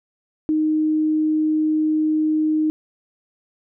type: tone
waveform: sine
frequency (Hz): 310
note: D#4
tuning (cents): -6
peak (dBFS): -16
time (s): 0.49-2.7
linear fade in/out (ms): 0
effects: none